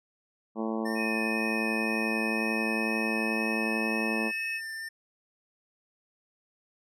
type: harmonic tone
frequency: 111.2 Hz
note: A2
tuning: 19 cents sharp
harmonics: 2 / 3 / 4 / 5 / 6 / 7 / 8 / 9 / 10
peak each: -31 / -35 / -37 / -39 / -41 / -42 / -43 / -44 / -45 dBFS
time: 0.55-4.32 s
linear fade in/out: 50 ms
type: tone with vibrato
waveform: square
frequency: 1800 Hz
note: A6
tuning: 39 cents sharp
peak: -36 dBFS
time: 0.85-4.89 s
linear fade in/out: 10 ms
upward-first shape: triangle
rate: 2 Hz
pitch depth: 16 cents each way
type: tone with pitch glide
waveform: sine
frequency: 2516 to 2572 Hz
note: D#7 to E7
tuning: +19 to -43 cents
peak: -31 dBFS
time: 0.95-4.61 s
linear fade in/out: 50 ms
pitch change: +38 cents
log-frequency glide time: 2.01-4.36 s
effects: low-pass 12000 Hz 12 dB/octave